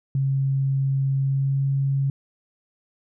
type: tone with pitch glide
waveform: sine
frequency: 135.9 to 137.24 Hz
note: C#3 to C#3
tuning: -34 to -17 cents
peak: -19 dBFS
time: 0.15-2.1 s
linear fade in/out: 2 ms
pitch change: +17 cents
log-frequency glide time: 1.2-1.65 s
effects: none